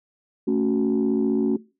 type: chord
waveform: sine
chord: F# minor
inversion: first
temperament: equal with one note detuned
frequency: 221.8 / 277.2 / 370 Hz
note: A3 / C#4 / F#4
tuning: +14 / 0 / 0 cents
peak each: -22 dBFS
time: 0.47-1.57 s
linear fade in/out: 10 ms
effects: noise-tail reverb RT60 0.3 s tail -21 dB re dry + tanh soft clip ceiling -13 dBFS